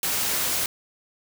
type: noise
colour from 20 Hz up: white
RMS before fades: -25 dBFS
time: 0.03-0.66 s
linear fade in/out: 2 ms
effects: none